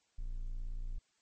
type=tone; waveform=triangle; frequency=29.14 Hz; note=A#0; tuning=in tune; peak=-34 dBFS; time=0.18-0.99 s; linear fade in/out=10 ms; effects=white hiss -75 dBFS RMS until 1.21 s + MP3 32 kbps